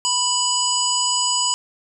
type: harmonic tone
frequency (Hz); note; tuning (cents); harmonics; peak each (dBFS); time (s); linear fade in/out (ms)
987.8; B5; 0; 1 / 3 / 5 / 7 / 8; -24 / -24 / -24 / -24 / -24; 0.05-1.54; 0
effects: none